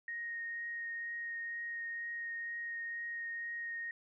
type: tone with vibrato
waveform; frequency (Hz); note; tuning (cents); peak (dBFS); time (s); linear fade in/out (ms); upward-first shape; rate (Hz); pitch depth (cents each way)
sine; 1864.7; A#6; 0; -38; 0.08-3.91; 2; triangle; 2.1; 10
effects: none